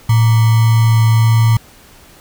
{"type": "tone with sample-and-hold", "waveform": "sine", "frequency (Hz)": 112.7, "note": "A2", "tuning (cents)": 42, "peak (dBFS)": -7, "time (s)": [0.09, 1.57], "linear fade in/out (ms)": 5, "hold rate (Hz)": 1050, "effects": ["pink hiss -43 dBFS RMS until 2.2 s"]}